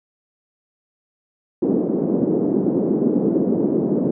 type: band-pass noise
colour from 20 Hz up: white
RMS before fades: -19 dBFS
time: 1.62-4.11 s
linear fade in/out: 5 ms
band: 190 to 380 Hz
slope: 24 dB/octave
effects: none